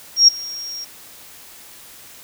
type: tone with ADSR envelope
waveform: sine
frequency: 5588 Hz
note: F8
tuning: in tune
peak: -4 dBFS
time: 0.16-0.85 s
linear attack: 120 ms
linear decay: 9 ms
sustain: -23 dB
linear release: 14 ms
effects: white hiss -42 dBFS RMS until 2.23 s